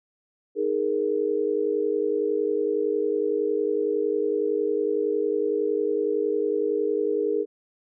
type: chord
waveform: sine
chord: D# suspended fourth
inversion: none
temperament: equal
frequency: 311.1 / 415.3 / 466.2 Hz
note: D#4 / G#4 / A#4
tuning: 0 / 0 / 0 cents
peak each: -30 / -24 / -26 dBFS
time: 0.55-7.46 s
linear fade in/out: 50 ms
effects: none